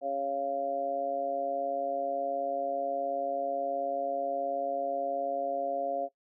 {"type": "harmonic tone", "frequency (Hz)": 138.59, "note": "C#3", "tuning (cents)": 0, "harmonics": [2, 3, 4, 5], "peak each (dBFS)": [-42, -43, -32, -32], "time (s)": [0.01, 6.09], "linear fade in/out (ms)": 50, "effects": ["noise-tail reverb RT60 0.1 s tail -17 dB re dry"]}